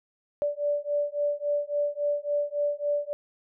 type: beating tone pair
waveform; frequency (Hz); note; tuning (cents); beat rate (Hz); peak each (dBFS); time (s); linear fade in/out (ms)
sine; 581 / 584.6; D5 / D5; -19 / -8; 3.6; -28; 0.42-3.13; 0
effects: none